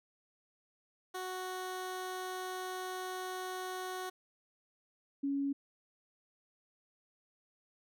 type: tone pair in turn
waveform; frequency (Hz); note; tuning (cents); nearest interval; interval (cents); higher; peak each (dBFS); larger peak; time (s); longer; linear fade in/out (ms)
15% pulse / sine; 370 / 278.9; F#4 / C#4; 0 / +11; perfect fourth; 489; first; -32 / -31; second; 1.14-4.1 / 5.23-5.53; first; 10
effects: none